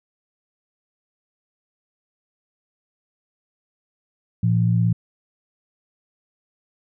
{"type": "tone pair together", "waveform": "sine", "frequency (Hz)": [114.3, 171.47], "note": ["A#2", "F3"], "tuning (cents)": [-34, -31], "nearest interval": "perfect fifth", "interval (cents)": 703, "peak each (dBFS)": [-17, -20], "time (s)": [4.43, 4.93], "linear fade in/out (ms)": 5, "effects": []}